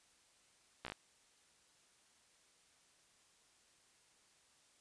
slowing click train, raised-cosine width 0.3 ms, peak -27 dBFS, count 5, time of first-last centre 0.85-0.921 s, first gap 15 ms, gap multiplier 1.11, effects white hiss -70 dBFS RMS until 4.8 s + resampled to 22050 Hz

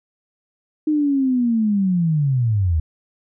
sine linear sweep, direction down, 310 to 75.1 Hz, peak -15 dBFS, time 0.87-2.8 s, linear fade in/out 5 ms, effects none

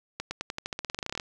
accelerating click train, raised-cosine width 0.2 ms, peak -15 dBFS, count 19, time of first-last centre 0.2-1.198 s, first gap 110 ms, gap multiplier 0.91, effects none

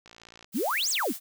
click train, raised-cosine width 0.2 ms, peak -31 dBFS, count 23, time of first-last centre 0.06-0.445 s, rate 57.2 Hz
blue noise, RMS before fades -37 dBFS, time 0.52-1.2 s, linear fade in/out 50 ms
sine exponential two-way sweep, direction up then down, 185 to 8440 to 185 Hz, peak -25 dBFS, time 0.54-1.13 s, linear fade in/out 20 ms, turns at 0.9 s
effects none

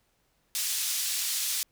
pink band-pass noise, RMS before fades -30 dBFS, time 0.55-1.63 s, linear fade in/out 0 ms, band 4300 to 16000 Hz, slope 12 dB/octave, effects pink hiss -71 dBFS RMS until 1.71 s

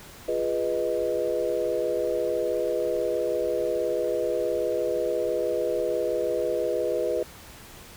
sine chord, F half-diminished seventh, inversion none, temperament equal, 349.2 / 415.3 / 493.9 / 622.3 Hz, F4 / Ab4 / Cb5 / Eb5, 0 / 0 / 0 / 0 cents, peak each -31 / -30 / -27 / -29 dBFS, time 0.28-7.23 s, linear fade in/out 5 ms, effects pink hiss -46 dBFS RMS until 7.96 s

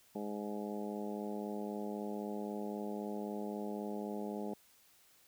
harmonic tone with a mistuned harmonic, 103.83 Hz, G#2, in tune, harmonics 2 / 3 / 4 / 5 / 6 / 7 / 8, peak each -41 / -46 / -44 / -48 / -49 / -51 / -50 dBFS, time 0.15-4.54 s, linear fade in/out 5 ms, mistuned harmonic 8, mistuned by +31 cents, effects white hiss -66 dBFS RMS until 5.27 s

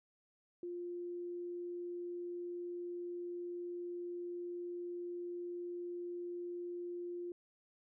sine tone, 350.5 Hz, F4, 6 cents sharp, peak -40 dBFS, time 0.63-7.32 s, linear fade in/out 2 ms, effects none

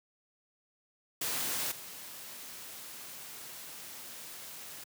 white noise with level steps, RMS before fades -34 / -46 dBFS, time 1.21-4.84 s, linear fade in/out 5 ms, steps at 1.71 s, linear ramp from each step 10 ms, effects high-pass 100 Hz 12 dB/octave

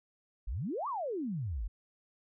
sine exponential two-way sweep, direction up then down, 42.7 to 1200 to 42.7 Hz, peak -33 dBFS, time 0.47-1.68 s, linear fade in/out 10 ms, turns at 0.88 s, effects none

